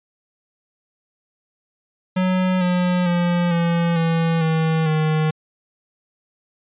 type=tone with pitch steps; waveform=square; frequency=184.8 / 179.64 / 174.63 / 169.76 / 165.02 / 160.41 / 155.94 Hz; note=F#3 / F3 / F3 / F3 / E3 / E3 / D#3; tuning=-2 / +49 / 0 / -49 / +2 / -47 / +4 cents; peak=-17 dBFS; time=2.16-5.31 s; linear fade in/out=10 ms; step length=450 ms; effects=resampled to 8000 Hz